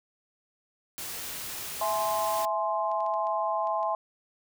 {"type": "noise", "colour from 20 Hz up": "white", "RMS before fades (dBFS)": -37, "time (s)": [0.98, 2.45], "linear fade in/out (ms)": 0}
{"type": "clicks", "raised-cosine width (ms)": 0.2, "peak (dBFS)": -35, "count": 12, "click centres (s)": [1.798, 1.895, 2.097, 2.149, 2.454, 2.916, 3.005, 3.064, 3.139, 3.27, 3.672, 3.83]}
{"type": "chord", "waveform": "sine", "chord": "E augmented", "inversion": "none", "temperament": "equal with one note detuned", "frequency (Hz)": [659.3, 841.7, 1046.5], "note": ["E5", "G#5", "B#5"], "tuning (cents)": [0, 23, 0], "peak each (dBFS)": -30, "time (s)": [1.81, 3.95], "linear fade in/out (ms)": 2}
{"effects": []}